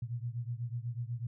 sine beating tone pair, 116.3 / 124.4 Hz, A#2 / B2, -4 / +13 cents, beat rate 8.1 Hz, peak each -37 / -39 dBFS, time 0.02-1.27 s, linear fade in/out 5 ms, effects none

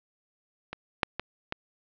clicks, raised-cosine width 0.3 ms, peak -19 / -6 / -14 / -14 dBFS, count 4, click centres 0.73 / 1.032 / 1.196 / 1.524 s, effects low-pass 4000 Hz 12 dB/octave

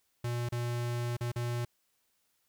square tone with dropouts, 120 Hz, B2, 49 cents flat, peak -32 dBFS, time 0.24-1.65 s, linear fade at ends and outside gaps 5 ms, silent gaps 0.489-0.522 / 1.168-1.208 / 1.318-1.359 s, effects white hiss -75 dBFS RMS until 2.48 s

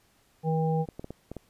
harmonic tone, 160 Hz, D#3, 49 cents sharp, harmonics 1 / 3 / 5, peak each -25 / -30 / -32 dBFS, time 0.43-0.86 s, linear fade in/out 50 ms
clicks, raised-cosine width 2 ms, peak -24 dBFS, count 6, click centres 0.888 / 0.995 / 1.044 / 1.106 / 1.316 / 1.367 s
effects pink hiss -65 dBFS RMS until 1.49 s + resampled to 32000 Hz

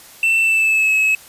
triangle tone with pitch glide, 2676 to 2577 Hz, E7 to E7, +25 to -40 cents, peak -11 dBFS, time 0.23-1.15 s, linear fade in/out 2 ms, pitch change -65 cents, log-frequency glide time 0.4-0.93 s, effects white hiss -42 dBFS RMS until 1.28 s + resampled to 32000 Hz

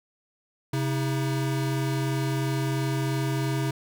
square tone pair together, 134.3 / 320 Hz, C3 / D#4, +46 / +49 cents, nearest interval octave + minor third, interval 1503 cents, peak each -26 / -32 dBFS, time 0.73-3.71 s, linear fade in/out 5 ms, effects none

